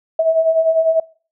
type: beating tone pair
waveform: sine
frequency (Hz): 639 / 649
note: D#5 / E5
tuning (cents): +46 / -27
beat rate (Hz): 10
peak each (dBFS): -19 / -13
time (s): 0.19-1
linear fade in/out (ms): 5
effects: noise-tail reverb RT60 0.4 s tail -23 dB re dry